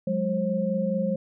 sine tone cluster, 181.5 / 206.1 / 534 Hz, F#3 / G#3 / C5, -33 / -13 / +35 cents, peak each -28 / -27 / -27 dBFS, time 0.07-1.16 s, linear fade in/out 5 ms, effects none

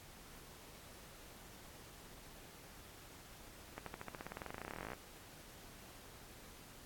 accelerating click train, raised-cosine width 0.5 ms, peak -29 dBFS, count 30, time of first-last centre 3.78-4.933 s, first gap 83 ms, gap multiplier 0.94, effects pink hiss -57 dBFS RMS until 6.85 s + AAC 64 kbps

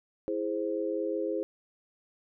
sine chord, E augmented, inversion none, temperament equal, 329.6 / 415.3 / 523.3 Hz, E4 / G#4 / B#4, 0 / 0 / 0 cents, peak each -33 dBFS, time 0.28-1.43 s, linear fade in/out 0 ms, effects none

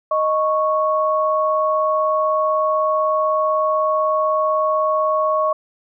sine tone pair together, 622 / 1106 Hz, D#5 / C#6, -1 / -4 cents, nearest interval minor seventh, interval 997 cents, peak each -18 dBFS, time 0.11-5.53 s, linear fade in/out 5 ms, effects none

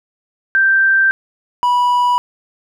sine / triangle tone pair in turn, 1568 / 979.3 Hz, G6 / B5, 0 / -15 cents, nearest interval minor sixth, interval 815 cents, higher first, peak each -9 dBFS, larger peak neither, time 0.55-1.11 / 1.63-2.18 s, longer first, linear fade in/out 0 ms, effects none

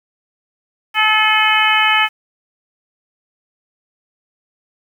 harmonic tone with a mistuned harmonic, 432.5 Hz, A4, 30 cents flat, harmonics 2 / 3 / 4 / 5 / 6 / 7, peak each -18 / -18 / -18 / -18 / -18 / -18 dBFS, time 0.94-2.09 s, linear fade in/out 50 ms, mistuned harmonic 6, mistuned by -31 cents, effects 7-bit

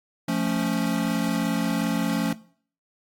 square chord, F augmented, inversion none, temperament equal, 174.61 / 220 / 277.2 Hz, F3 / A3 / C#4, 0 / 0 / 0 cents, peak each -28 dBFS, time 0.28-2.33 s, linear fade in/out 5 ms, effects noise-tail reverb RT60 0.5 s tail -19 dB re dry + AAC 64 kbps

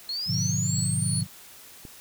sine linear sweep, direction up, 4186 to 9956 Hz, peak -28 dBFS, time 0.09-1.21 s, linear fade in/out 2 ms
sine chord, G# diminished seventh, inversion none, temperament just, 103.83 / 124.59 / 149.51 / 179.41 Hz, G#2 / B2 / D3 / F3, 0 / +16 / +31 / +47 cents, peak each -30 dBFS, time 0.26-1.27 s, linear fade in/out 50 ms
sine tone with tremolo, 4364 Hz, C#8, 28 cents flat, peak -33 dBFS, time 0.33-1.23 s, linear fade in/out 5 ms, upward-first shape triangle, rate 2.7 Hz, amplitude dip 100%
click, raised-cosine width 3 ms, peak -29 dBFS, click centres 1.852 s
effects white hiss -48 dBFS RMS until 2 s

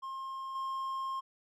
triangle tone with level steps, 1066 Hz, C6, 32 cents sharp, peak -36 / -32 dBFS, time 0.02-1.21 s, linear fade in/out 20 ms, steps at 0.55 s, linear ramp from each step 5 ms, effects none

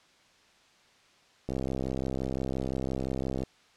click train, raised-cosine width 2 ms, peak -19 dBFS, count 129, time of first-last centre 1.49-3.435 s, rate 65.8 Hz, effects white hiss -61 dBFS RMS until 3.76 s + low-pass 5000 Hz 12 dB/octave

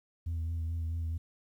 sine tone with vibrato, 82.41 Hz, E2, in tune, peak -29 dBFS, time 0.26-1.18 s, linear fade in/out 10 ms, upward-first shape sine, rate 4.6 Hz, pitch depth 27 cents each way, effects tanh soft clip ceiling -30 dBFS + 11-bit

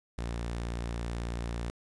sawtooth tone, 58.27 Hz, A#1, in tune, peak -29 dBFS, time 0.18-1.7 s, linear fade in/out 0 ms, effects resampled to 22050 Hz + 10-bit

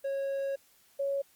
triangle / sine tone pair in turn, 549 / 555.4 Hz, C#5 / C#5, -17 / +3 cents, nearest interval unison, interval 20 cents, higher second, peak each -28 dBFS, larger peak neither, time 0.04-0.56 / 0.99-1.22 s, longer first, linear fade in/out 10 ms, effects white hiss -64 dBFS RMS until 1.35 s + Opus 32 kbps

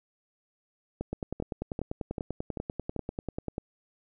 two click trains, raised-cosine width 2 ms, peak -19 / -19 dBFS, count 26 / 6, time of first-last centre 1.13-3.581 / 1.01-2.963 s, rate 10.2 / 2.56 Hz, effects none

